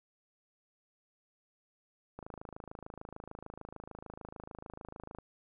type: click train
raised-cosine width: 1 ms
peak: -30 dBFS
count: 81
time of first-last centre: 2.19-5.186 s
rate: 26.7 Hz
effects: none